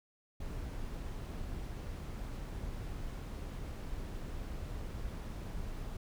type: noise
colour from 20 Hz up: brown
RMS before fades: -41 dBFS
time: 0.4-5.97 s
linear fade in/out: 5 ms
effects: none